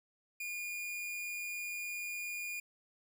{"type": "tone", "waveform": "45% pulse", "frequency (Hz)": 2429, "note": "D#7", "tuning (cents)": -42, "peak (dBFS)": -38, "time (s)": [0.4, 2.6], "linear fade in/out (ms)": 5, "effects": []}